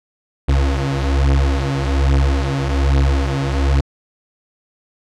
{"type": "beating tone pair", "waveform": "35% pulse", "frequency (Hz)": [68.1, 69.3], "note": ["C#2", "C#2"], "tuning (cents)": [-30, 0], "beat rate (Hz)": 1.2, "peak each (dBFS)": -15, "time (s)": [0.48, 3.81], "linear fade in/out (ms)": 10, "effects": ["low-pass 6000 Hz 12 dB/octave"]}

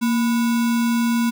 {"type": "tone with sample-and-hold", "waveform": "sine", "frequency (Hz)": 233.1, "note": "A#3", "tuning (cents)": 0, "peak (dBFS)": -16, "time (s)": [0.01, 1.31], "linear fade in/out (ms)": 20, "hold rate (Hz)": 1225, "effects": []}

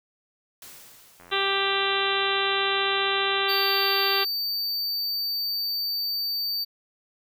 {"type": "noise with exponential decay", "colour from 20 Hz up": "white", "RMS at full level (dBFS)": -43, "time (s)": [0.62, 2.37], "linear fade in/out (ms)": 2, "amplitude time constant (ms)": 380}
{"type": "click train", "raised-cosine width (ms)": 0.5, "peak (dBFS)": -33, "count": 196, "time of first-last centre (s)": [1.2, 3.434], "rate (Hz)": 87.3}
{"type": "harmonic tone", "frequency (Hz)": 392.8, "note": "G4", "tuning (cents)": 4, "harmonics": [1, 2, 3, 4, 5, 6, 7, 8, 9, 10], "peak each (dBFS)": [-29, -32, -29, -31, -33, -35, -31, -32, -31, -32], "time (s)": [1.31, 4.25], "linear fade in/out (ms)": 20}
{"type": "tone", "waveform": "square", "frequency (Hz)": 4601, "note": "D8", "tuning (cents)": -36, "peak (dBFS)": -26, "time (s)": [3.48, 6.65], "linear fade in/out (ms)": 20}
{"effects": []}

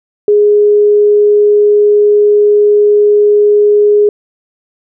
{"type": "tone", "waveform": "sine", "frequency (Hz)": 415.3, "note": "G#4", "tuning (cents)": 0, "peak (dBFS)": -4, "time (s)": [0.28, 4.09], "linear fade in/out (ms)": 2, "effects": []}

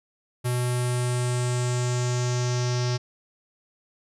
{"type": "tone with low-pass filter sweep", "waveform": "square", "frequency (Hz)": 123.47, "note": "B2", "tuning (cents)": 0, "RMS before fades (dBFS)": -25, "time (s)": [0.44, 2.98], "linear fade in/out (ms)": 20, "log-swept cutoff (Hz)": [11000, 5400], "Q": 4.2, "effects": []}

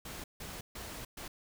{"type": "noise bursts at uneven times", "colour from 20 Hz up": "pink", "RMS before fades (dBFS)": -44, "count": 4, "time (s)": [[0.05, 0.24], [0.4, 0.61], [0.75, 1.05], [1.17, 1.28]], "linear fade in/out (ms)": 5, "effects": []}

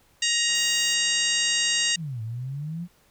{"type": "harmonic tone", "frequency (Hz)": 940, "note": "A#5", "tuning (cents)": 14, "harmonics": [2, 3, 4, 5, 6, 7, 8, 9], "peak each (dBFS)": [-29, -26, -29, -30, -33, -29, -30, -37], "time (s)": [0.22, 1.96], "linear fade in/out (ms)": 5}
{"type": "click train", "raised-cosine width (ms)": 0.5, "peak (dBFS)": -34, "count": 251, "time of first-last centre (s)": [0.49, 1.919], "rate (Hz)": 175}
{"type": "noise", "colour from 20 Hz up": "blue", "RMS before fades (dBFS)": -44, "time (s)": [0.55, 0.94], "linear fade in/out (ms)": 2}
{"type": "exponential two-way sweep", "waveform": "sine", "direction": "down then up", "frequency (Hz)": [180, 108.4, 180], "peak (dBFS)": -29, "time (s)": [1.96, 2.88], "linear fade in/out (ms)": 50, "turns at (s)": 2.22}
{"effects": ["pink hiss -61 dBFS RMS until 3.1 s"]}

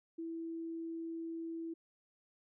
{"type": "tone", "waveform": "sine", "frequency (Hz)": 329.6, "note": "E4", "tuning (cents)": 0, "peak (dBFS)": -39, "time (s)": [0.18, 1.74], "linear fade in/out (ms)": 10, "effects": []}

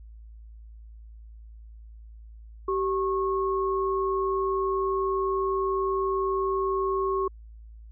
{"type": "tone pair together", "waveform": "sine", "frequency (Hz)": [386.1, 1092.1], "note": ["G4", "C#6"], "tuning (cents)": [-26, -26], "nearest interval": "octave + tritone", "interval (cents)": 1800, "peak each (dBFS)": [-25, -28], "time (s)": [2.68, 7.28], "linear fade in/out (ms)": 5, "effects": ["added 55 Hz sine -43 dBFS peak until 7.91 s"]}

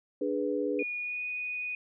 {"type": "chord", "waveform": "sine", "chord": "G# diminished", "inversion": "second", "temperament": "equal", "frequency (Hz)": [293.7, 415.3, 493.9], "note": ["D4", "G#4", "B4"], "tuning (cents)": [0, 0, 0], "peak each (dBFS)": -32, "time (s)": [0.21, 0.83], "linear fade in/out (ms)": 5}
{"type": "tone with pitch glide", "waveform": "sine", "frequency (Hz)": [2448, 2478], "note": ["D#7", "D#7"], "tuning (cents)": [-29, -8], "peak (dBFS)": -32, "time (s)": [0.79, 1.75], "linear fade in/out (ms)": 2, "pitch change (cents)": 21, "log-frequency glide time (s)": [1, 1.24]}
{"effects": []}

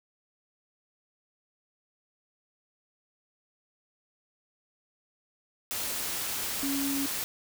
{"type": "tone in noise", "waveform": "sine", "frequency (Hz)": 277.2, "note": "C#4", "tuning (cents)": 0, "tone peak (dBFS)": -29, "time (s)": [6.63, 7.06], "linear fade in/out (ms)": 0, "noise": "white", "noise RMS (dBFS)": -33, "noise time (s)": [5.71, 7.24], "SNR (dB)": 1, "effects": []}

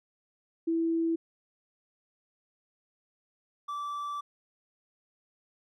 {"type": "tone pair in turn", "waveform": ["sine", "triangle"], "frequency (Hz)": [329.8, 1162.8], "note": ["E4", "D6"], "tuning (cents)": [1, -18], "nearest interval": "octave + minor seventh", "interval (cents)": 2181, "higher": "second", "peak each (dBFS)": [-25, -31], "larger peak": "first", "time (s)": [[0.67, 1.16], [3.68, 4.21]], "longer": "second", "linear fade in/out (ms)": 10, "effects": []}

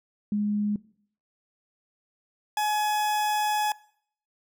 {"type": "tone pair in turn", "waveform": ["sine", "40% pulse"], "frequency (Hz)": [207.7, 844.6], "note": ["G#3", "G#5"], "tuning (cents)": [0, 29], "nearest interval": "2 octaves", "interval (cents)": 2429, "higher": "second", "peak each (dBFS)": -23, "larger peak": "neither", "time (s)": [[0.32, 0.76], [2.57, 3.72]], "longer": "second", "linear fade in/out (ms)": 2, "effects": ["noise-tail reverb RT60 0.6 s tail -21 dB re dry"]}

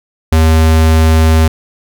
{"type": "tone", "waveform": "square", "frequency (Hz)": 80, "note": "D#2", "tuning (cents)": 49, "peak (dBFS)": -6, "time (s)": [0.32, 1.48], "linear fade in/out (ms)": 5, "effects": []}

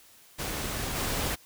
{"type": "noise with level steps", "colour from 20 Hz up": "pink", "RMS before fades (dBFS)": [-33, -30], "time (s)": [0.38, 1.36], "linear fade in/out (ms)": 20, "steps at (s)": 0.95, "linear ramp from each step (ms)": 20, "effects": ["white hiss -56 dBFS RMS until 1.45 s"]}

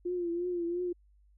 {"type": "tone with vibrato", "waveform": "sine", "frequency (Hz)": 349.2, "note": "F4", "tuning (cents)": 0, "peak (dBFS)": -30, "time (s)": [0.05, 0.93], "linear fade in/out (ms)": 10, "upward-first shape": "triangle", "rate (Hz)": 2.9, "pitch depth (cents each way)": 65, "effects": ["added 50 Hz sine -60 dBFS peak until 1.37 s"]}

